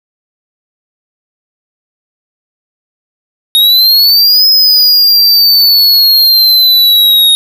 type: exponential two-way sweep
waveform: square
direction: up then down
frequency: 3729 to 5120 to 3729 Hz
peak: -4 dBFS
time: 3.55-7.35 s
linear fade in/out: 0 ms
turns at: 4.47 s
effects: none